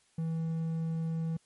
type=tone; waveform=triangle; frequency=162.8 Hz; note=E3; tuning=21 cents flat; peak=-28 dBFS; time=0.18-1.37 s; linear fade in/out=5 ms; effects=white hiss -68 dBFS RMS until 1.45 s + MP3 48 kbps